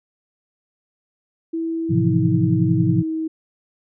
sine tone with pitch glide, 327.9 to 319.1 Hz, E4 to D#4, -9 to +44 cents, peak -21 dBFS, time 1.53-3.28 s, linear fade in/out 10 ms, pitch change -47 cents, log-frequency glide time 2.07-2.13 s
sine chord, F major seventh, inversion first, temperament just, 109.13 / 130.96 / 163.7 / 174.61 Hz, A2 / C3 / E3 / F3, -14 / +2 / -12 / 0 cents, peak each -21 dBFS, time 1.89-3.03 s, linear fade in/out 20 ms
effects none

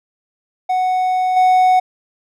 triangle tone with level steps, 740 Hz, F#5, in tune, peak -12 / -7 dBFS, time 0.69-1.8 s, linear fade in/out 10 ms, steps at 1.36 s, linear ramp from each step 10 ms, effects none

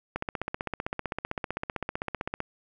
click train, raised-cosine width 0.5 ms, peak -15 dBFS, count 36, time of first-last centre 0.16-2.404 s, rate 15.6 Hz, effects none

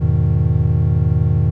triangle chord, E major seventh, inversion none, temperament equal, 82.41 / 103.83 / 123.47 / 155.56 Hz, E2 / G#2 / B2 / D#3, 0 / 0 / 0 / 0 cents, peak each -16 dBFS, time 0-1.51 s, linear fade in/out 20 ms, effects none

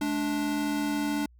square tone pair together, 213.5 / 292.2 Hz, G#3 / D4, +48 / -9 cents, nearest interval perfect fourth, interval 543 cents, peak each -34 / -28 dBFS, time 0.01-1.26 s, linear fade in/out 5 ms, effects added 60 Hz sine -53 dBFS peak until 1.39 s

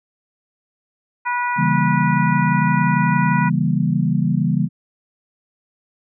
harmonic tone, 487.9 Hz, B4, 21 cents flat, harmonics 2 / 3 / 4 / 5, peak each -20 / -25 / -28 / -30 dBFS, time 1.25-3.5 s, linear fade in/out 20 ms
sine chord, C# diminished seventh, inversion none, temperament equal with one note detuned, 138.59 / 164.81 / 196 / 236.5 Hz, C#3 / E3 / G3 / Bb3, 0 / 0 / 0 / +25 cents, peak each -21 / -19 / -21 / -23 dBFS, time 1.56-4.69 s, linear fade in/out 50 ms
effects none

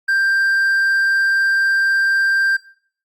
triangle tone, 1581 Hz, G6, 14 cents sharp, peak -12 dBFS, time 0.08-2.57 s, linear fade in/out 10 ms, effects noise-tail reverb RT60 0.5 s tail -17 dB re dry + Opus 48 kbps

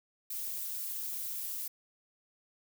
violet noise with flanger, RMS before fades -38 dBFS, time 0.3-1.68 s, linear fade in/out 5 ms, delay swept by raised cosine 1.7 to 6 ms, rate 3.7 Hz, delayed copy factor +0.95, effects none

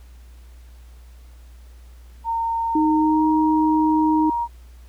sine tone with pitch glide, 917 to 941.7 Hz, A#5 to A#5, -29 to +17 cents, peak -20 dBFS, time 2.24-4.48 s, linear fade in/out 50 ms, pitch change +46 cents, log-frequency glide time 2.97-3.25 s
sine tone, 311.1 Hz, D#4, in tune, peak -16 dBFS, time 2.75-4.3 s, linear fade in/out 5 ms
effects added 60 Hz sine -41 dBFS peak until 4.88 s + pink hiss -57 dBFS RMS until 4.88 s

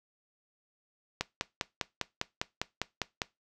click train, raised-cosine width 0.2 ms, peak -12 dBFS, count 11, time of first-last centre 1.21-3.218 s, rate 4.98 Hz, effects noise-tail reverb RT60 0.2 s tail -20 dB re dry

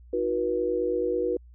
sine tone cluster, 319 / 368.3 / 482.7 Hz, D#4 / F#4 / B4, +43 / -8 / -40 cents, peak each -32 / -28 / -26 dBFS, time 0.13-1.37 s, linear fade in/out 5 ms, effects added 60 Hz sine -47 dBFS peak until 1.54 s

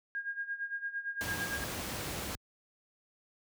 sine tone with tremolo, 1624 Hz, G#6, 39 cents flat, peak -32 dBFS, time 0.15-1.64 s, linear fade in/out 0 ms, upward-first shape sine, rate 8.8 Hz, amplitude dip 80%
pink noise, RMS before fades -38 dBFS, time 1.21-2.35 s, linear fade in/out 0 ms
effects high-pass 60 Hz 12 dB/octave

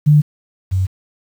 sine tone pair in turn, 149.1 / 93.93 Hz, D3 / F#2, +27 / +27 cents, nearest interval minor sixth, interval 800 cents, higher first, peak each -6 / -13 dBFS, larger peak first, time 0.06-0.22 / 0.71-0.87 s, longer neither, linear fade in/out 20 ms, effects 7-bit

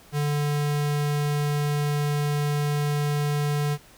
square tone, 146.6 Hz, D3, 3 cents flat, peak -23 dBFS, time 0.12-3.78 s, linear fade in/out 50 ms, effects pink hiss -52 dBFS RMS until 3.97 s

